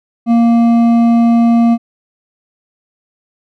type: tone with hard clipping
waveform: triangle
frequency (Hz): 233.1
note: A#3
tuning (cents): 0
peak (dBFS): -8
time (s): 0.26-1.78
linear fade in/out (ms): 50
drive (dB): 11
effects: none